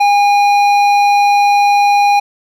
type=tone with hard clipping; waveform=sine; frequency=814 Hz; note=G#5; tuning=35 cents flat; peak=-9 dBFS; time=0-2.2 s; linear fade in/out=10 ms; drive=10 dB; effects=none